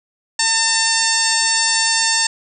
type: harmonic tone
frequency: 901 Hz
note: A5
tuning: 41 cents sharp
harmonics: 1 / 2 / 3 / 4 / 5 / 6 / 7 / 8 / 9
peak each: -24 / -21 / -26 / -27 / -21 / -22 / -26 / -22 / -23 dBFS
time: 0.39-2.27 s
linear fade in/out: 5 ms
effects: none